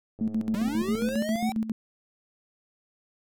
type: click train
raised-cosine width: 2 ms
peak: -32 dBFS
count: 103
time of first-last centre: 0.19-1.152 s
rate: 106 Hz
type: tone with tremolo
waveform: sine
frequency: 221.2 Hz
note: A3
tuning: 9 cents sharp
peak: -23 dBFS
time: 0.21-1.72 s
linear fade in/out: 2 ms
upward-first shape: square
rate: 7.4 Hz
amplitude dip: 70%
type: linear sweep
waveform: square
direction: up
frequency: 185 to 777 Hz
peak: -31 dBFS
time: 0.54-1.52 s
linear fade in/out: 0 ms
effects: none